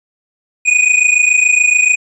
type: tone pair together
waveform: square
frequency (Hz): 2462 / 2489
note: D#7 / D#7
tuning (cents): -19 / 0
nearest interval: unison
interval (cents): 19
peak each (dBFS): -12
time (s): 0.65-1.96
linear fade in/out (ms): 20
effects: resampled to 24000 Hz